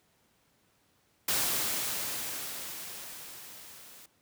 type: noise with level ramp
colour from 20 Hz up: white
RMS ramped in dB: -28 to -52 dBFS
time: 1.28-4.06 s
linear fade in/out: 5 ms
effects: pink hiss -69 dBFS RMS until 4.21 s + high-pass 80 Hz 12 dB/octave

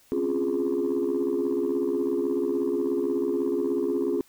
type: chord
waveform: sine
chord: Db major seventh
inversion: third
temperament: equal with one note detuned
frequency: 261.6 / 278 / 349.2 / 415.3 Hz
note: C4 / Db4 / F4 / Ab4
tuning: 0 / +5 / 0 / 0 cents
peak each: -30 / -29 / -26 / -26 dBFS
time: 0.12-4.21 s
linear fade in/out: 0 ms
effects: tanh soft clip ceiling -18 dBFS + white hiss -59 dBFS RMS until 4.28 s

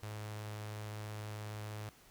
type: tone with notch filter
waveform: sawtooth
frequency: 106.3 Hz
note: G#2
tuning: 41 cents sharp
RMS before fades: -44 dBFS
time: 0.03-1.89 s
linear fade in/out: 0 ms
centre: 250 Hz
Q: 1.1
effects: pink hiss -62 dBFS RMS until 2.1 s

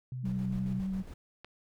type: tone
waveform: sine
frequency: 127 Hz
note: B2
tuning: 49 cents sharp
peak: -35 dBFS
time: 0.12-0.8 s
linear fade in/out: 2 ms
type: tone with vibrato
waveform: sine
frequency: 190.1 Hz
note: F#3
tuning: 47 cents sharp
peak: -31 dBFS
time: 0.23-1.03 s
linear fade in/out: 20 ms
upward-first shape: triangle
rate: 11 Hz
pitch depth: 20 cents each way
type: noise with tremolo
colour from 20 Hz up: brown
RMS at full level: -43 dBFS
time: 0.25-1.14 s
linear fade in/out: 5 ms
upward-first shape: square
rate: 7.3 Hz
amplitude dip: 45%
type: click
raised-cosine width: 0.3 ms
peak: -30 dBFS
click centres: 1.446 s
effects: none

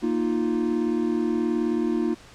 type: chord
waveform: triangle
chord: Bb suspended fourth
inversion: none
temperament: just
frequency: 233.1 / 310.8 / 349.6 Hz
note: Bb3 / Eb4 / F4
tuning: 0 / -2 / +2 cents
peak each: -24 dBFS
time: 0.02-2.15 s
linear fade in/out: 20 ms
effects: pink hiss -48 dBFS RMS until 2.34 s + low-pass 7000 Hz 12 dB/octave

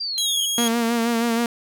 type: linear sweep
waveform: sine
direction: down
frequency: 4799 to 2999 Hz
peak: -24 dBFS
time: 0-0.46 s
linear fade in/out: 10 ms
type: tone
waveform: 20% pulse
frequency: 3284 Hz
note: G#7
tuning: 20 cents flat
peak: -16 dBFS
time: 0.18-0.68 s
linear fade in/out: 0 ms
type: tone with vibrato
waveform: sawtooth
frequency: 232.6 Hz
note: A#3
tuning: 4 cents flat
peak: -15 dBFS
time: 0.58-1.46 s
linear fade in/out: 2 ms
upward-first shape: sine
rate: 6.3 Hz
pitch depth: 39 cents each way
effects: none

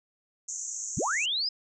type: band-pass noise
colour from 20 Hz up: pink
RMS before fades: -36 dBFS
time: 0.48-1.26 s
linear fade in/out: 10 ms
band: 6200 to 7300 Hz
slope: 96 dB/octave
type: linear sweep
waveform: sine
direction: up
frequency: 58.27 to 5150 Hz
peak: -26 dBFS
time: 0.97-1.49 s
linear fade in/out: 5 ms
effects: none

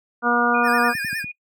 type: harmonic tone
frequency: 239.7 Hz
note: A#3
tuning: 48 cents sharp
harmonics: 1 / 2 / 3 / 4 / 5 / 6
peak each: -23 / -25 / -24 / -25 / -22 / -20 dBFS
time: 0.22-0.94 s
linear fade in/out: 50 ms
type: tone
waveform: sine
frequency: 2453 Hz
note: D#7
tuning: 25 cents flat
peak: -28 dBFS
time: 0.54-1.32 s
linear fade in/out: 10 ms
type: tone with vibrato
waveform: square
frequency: 1706 Hz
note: G#6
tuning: 46 cents sharp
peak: -26 dBFS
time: 0.63-1.25 s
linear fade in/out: 50 ms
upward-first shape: sine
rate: 9.7 Hz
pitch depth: 110 cents each way
type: clicks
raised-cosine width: 5 ms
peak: -19 dBFS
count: 4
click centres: 0.951 / 1.047 / 1.129 / 1.243 s
effects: noise-tail reverb RT60 0.1 s tail -22 dB re dry + high-pass 150 Hz 12 dB/octave

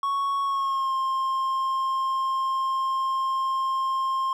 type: tone with pitch glide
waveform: triangle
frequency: 1108.7 to 1061.1 Hz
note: C#6 to C6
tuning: 0 to +24 cents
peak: -21 dBFS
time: 0.03-4.33 s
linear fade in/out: 2 ms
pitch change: -76 cents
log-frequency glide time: 0.43-0.94 s
effects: none

